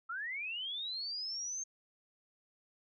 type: linear sweep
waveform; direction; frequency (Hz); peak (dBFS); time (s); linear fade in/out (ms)
sine; up; 1297 to 6420; -37; 0.09-1.64; 10
effects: none